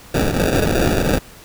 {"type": "noise with sample-and-hold", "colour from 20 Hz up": "blue", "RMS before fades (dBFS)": -17, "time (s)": [0.14, 1.19], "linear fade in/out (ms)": 5, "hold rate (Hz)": 1050, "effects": ["pink hiss -42 dBFS RMS until 1.44 s"]}